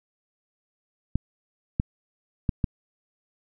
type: clicks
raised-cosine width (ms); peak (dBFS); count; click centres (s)
5; -10; 4; 1.156 / 1.799 / 2.492 / 2.642
effects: none